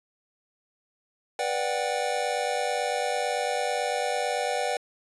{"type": "chord", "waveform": "square", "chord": "G major seventh", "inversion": "first", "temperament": "just", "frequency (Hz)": [490, 588, 735, 784], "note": ["B4", "D5", "F#5", "G5"], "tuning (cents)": [-14, 2, -12, 0], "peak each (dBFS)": -32, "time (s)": [1.39, 4.77], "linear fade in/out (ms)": 2, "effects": ["resampled to 24000 Hz"]}